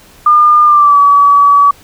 sine tone with pitch glide, 1207 to 1141.2 Hz, D6 to C#6, +47 to +50 cents, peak -3 dBFS, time 0.26-1.71 s, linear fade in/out 5 ms, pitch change -97 cents, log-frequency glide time 0.65-0.99 s, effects pink hiss -41 dBFS RMS until 1.83 s

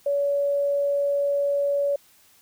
sine tone, 567 Hz, C#5, 39 cents sharp, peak -20 dBFS, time 0.06-1.96 s, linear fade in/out 5 ms, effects white hiss -57 dBFS RMS until 2.41 s

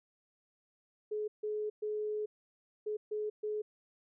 sine tone bursts at uneven times, 424.3 Hz, G#4, 37 cents sharp, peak -33 dBFS, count 6, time 1.11-1.28 / 1.43-1.7 / 1.82-2.26 / 2.86-2.97 / 3.11-3.3 / 3.43-3.62 s, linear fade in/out 10 ms, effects none

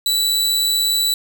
sawtooth tone with amplitude modulation, 3951 Hz, B7, in tune, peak -11 dBFS, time 0.06-1.14 s, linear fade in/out 2 ms, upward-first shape sine, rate 136 Hz, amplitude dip 30%, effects none

